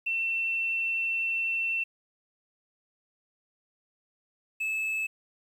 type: tone pair in turn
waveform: sine / triangle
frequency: 2694 / 2607 Hz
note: E7 / E7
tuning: +37 / -20 cents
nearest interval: minor second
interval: 57 cents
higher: first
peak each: -26 dBFS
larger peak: neither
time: 0.06-1.84 / 4.6-5.07 s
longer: first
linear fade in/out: 10 ms
effects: 10-bit